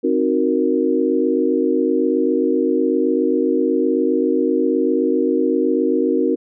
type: chord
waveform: sine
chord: C half-diminished seventh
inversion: none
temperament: equal with one note detuned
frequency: 263.4 / 311.1 / 370 / 466.2 Hz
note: C4 / Eb4 / Gb4 / Bb4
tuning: +12 / 0 / 0 / 0 cents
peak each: -20 dBFS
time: 0.03-6.36 s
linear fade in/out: 20 ms
effects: none